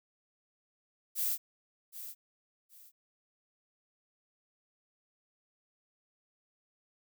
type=noise with echo; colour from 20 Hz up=violet; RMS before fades=-32 dBFS; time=1.15-1.38 s; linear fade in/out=50 ms; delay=770 ms; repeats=2; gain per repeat=-12 dB; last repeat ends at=2.92 s; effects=none